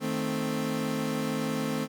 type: chord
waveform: 30% pulse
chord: A diminished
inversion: second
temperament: equal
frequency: 155.56 / 220 / 261.6 Hz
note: Eb3 / A3 / C4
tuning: 0 / 0 / 0 cents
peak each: -32 / -29 / -29 dBFS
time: 0-1.88 s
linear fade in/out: 50 ms
effects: none